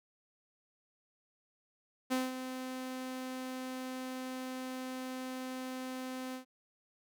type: tone with ADSR envelope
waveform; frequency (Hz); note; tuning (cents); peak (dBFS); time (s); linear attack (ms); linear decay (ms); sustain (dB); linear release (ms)
sawtooth; 257.6; C4; -27; -25; 2.1-6.45; 23; 190; -10; 110
effects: none